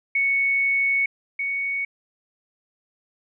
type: tone pair in turn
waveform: sine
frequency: 2217 / 2227 Hz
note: C#7 / C#7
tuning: 0 / +7 cents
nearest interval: unison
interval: 7 cents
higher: second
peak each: -18 / -23 dBFS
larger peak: first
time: 0.15-1.06 / 1.39-1.85 s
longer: first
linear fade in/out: 5 ms
effects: none

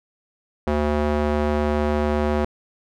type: tone with band-pass filter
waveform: square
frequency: 74.4 Hz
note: D2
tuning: 23 cents sharp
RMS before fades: -21 dBFS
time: 0.67-2.45 s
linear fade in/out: 5 ms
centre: 540 Hz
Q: 0.69
effects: none

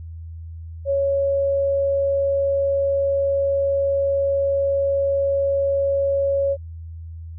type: tone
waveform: sine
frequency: 554.4 Hz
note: C#5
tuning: in tune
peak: -17 dBFS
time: 0.85-6.57 s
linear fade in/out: 50 ms
effects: added 82 Hz sine -32 dBFS peak until 7.38 s

